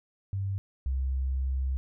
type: tone pair in turn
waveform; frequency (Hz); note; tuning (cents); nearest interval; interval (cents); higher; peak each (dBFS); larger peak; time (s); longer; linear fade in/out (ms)
sine; 97.7 / 65.87; G2 / C2; -5 / +12; perfect fifth; 683; first; -28 / -26; second; 0.33-0.58 / 0.86-1.77; second; 0
effects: none